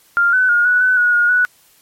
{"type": "tone with pitch steps", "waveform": "sine", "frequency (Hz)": [1398, 1507, 1427, 1473, 1505, 1455, 1433, 1476], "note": ["F6", "F#6", "F6", "F#6", "F#6", "F#6", "F6", "F#6"], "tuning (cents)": [1, 31, 37, -8, 29, -29, 44, -5], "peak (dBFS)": -10, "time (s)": [0.17, 1.45], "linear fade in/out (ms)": 0, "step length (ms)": 160, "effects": ["white hiss -52 dBFS RMS until 1.81 s", "MP3 64 kbps"]}